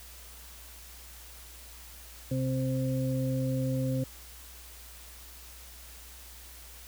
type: harmonic tone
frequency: 130.81 Hz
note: C3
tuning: in tune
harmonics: 1 / 2 / 4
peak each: -29 / -32 / -35 dBFS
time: 2.31-4.04 s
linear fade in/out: 5 ms
effects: added 60 Hz sine -50 dBFS peak until 6.87 s + white hiss -50 dBFS RMS until 6.87 s